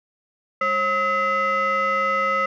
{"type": "tone with frequency modulation", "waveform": "sine", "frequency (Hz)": 1283, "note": "E6", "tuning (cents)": -47, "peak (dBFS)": -17, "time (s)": [0.61, 2.46], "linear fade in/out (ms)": 5, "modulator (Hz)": 743, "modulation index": 0.96, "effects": ["tanh soft clip ceiling -15 dBFS"]}